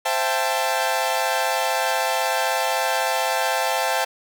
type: chord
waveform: sawtooth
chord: A minor seventh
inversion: first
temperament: equal with one note detuned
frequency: 523.3 / 670.8 / 784 / 880 Hz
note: C5 / E5 / G5 / A5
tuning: 0 / +30 / 0 / 0 cents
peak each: -23 / -22 / -22 / -21 dBFS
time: 0.05-4.05 s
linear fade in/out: 10 ms
effects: none